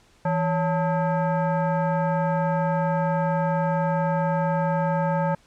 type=tone with frequency modulation; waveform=sine; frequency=164.81 Hz; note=E3; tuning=in tune; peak=-20 dBFS; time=0.25-5.35 s; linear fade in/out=5 ms; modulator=723 Hz; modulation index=1.2; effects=pink hiss -58 dBFS RMS until 5.46 s + low-pass 8000 Hz 12 dB/octave